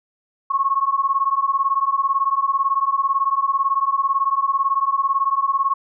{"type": "beating tone pair", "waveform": "sine", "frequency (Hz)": [1084, 1102], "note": ["C#6", "C#6"], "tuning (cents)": [-39, -11], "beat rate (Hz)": 18, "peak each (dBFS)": [-20, -19], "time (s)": [0.5, 5.74], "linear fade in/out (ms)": 10, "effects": []}